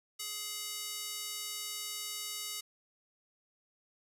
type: tone with high-pass filter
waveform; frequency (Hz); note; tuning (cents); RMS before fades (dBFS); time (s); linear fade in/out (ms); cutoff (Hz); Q
square; 420; G#4; +19; -40; 0.19-2.61; 10; 4000; 0.72
effects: resampled to 32000 Hz